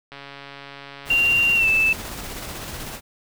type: click train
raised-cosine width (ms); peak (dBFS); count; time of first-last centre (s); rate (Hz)
0.3; -22; 199; 0.12-1.534; 140
type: noise with tremolo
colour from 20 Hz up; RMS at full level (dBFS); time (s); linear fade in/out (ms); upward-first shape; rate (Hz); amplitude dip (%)
pink; -32; 1.05-3.01; 50; square; 16; 25
type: tone with pitch glide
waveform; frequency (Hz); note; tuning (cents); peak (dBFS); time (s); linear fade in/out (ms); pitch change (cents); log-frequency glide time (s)
sine; 2770 to 2636; F7 to E7; -15 to -1; -15; 1.1-1.93; 5; -86; 1.55-1.67
effects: none